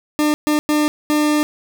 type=tone bursts at uneven times; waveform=40% pulse; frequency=300.2 Hz; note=D4; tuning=38 cents sharp; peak=-13 dBFS; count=4; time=0.19-0.34 / 0.47-0.59 / 0.69-0.88 / 1.1-1.43 s; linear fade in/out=0 ms; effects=none